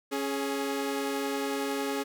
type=tone pair together; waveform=sawtooth; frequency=275.7 / 419 Hz; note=C#4 / G#4; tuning=-9 / +15 cents; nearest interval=perfect fifth; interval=724 cents; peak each=-28 dBFS; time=0.11-2.04 s; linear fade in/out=20 ms; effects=none